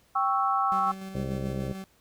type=chord; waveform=sine; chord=C# diminished; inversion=second; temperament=equal; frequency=784 / 1108.7 / 1318.5 Hz; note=G5 / C#6 / E6; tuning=0 / 0 / 0 cents; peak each=-27 dBFS; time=0.15-0.92 s; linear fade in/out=10 ms
type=tone with tremolo; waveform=40% pulse; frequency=191.5 Hz; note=G3; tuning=40 cents flat; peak=-35 dBFS; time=0.72-1.84 s; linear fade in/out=0 ms; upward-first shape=square; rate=6.8 Hz; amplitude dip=30%
type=harmonic tone; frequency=66.4 Hz; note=C2; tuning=26 cents sharp; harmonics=1 / 2 / 3 / 4 / 5 / 6 / 7 / 8 / 9; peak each=-38 / -33 / -35 / -43 / -42 / -40 / -48 / -40 / -44 dBFS; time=1.14-1.73 s; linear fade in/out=10 ms
effects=pink hiss -63 dBFS RMS until 2 s